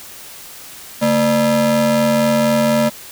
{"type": "ring-modulated tone", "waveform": "square", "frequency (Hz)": 185, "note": "F#3", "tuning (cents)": 0, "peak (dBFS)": -10, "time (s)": [1.01, 2.9], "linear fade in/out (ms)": 20, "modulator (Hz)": 412, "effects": ["white hiss -36 dBFS RMS until 3.11 s"]}